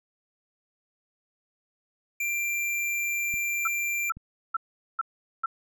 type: tone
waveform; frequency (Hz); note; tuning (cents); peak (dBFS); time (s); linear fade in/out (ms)
square; 2368; D7; +14; -27; 2.2-4.1; 5
type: clicks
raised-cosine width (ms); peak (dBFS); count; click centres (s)
5; -31; 2; 3.34 / 4.17
type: tone bursts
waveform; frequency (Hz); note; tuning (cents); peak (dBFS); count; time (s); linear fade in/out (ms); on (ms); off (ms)
sine; 1340; E6; +28; -23; 5; 3.65-5.46; 5; 26; 420
effects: none